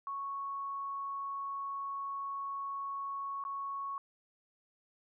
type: tone with dropouts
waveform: sine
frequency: 1107 Hz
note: C#6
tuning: 3 cents flat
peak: -36 dBFS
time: 0.07-3.98 s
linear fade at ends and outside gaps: 1 ms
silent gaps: 3.439-3.45 s
effects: none